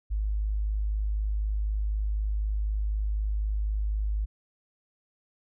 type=tone; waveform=sine; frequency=52 Hz; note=G#1; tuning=3 cents sharp; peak=-25 dBFS; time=0.1-4.26 s; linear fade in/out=20 ms; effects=none